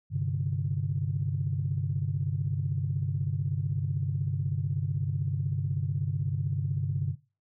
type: chord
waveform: sine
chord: G suspended fourth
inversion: none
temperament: equal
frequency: 98 / 130.81 / 146.83 Hz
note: G2 / C3 / D3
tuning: 0 / 0 / 0 cents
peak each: -31 / -31 / -30 dBFS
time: 0.1-7.16 s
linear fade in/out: 50 ms
effects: noise-tail reverb RT60 0.3 s tail -19 dB re dry + tanh soft clip ceiling -17 dBFS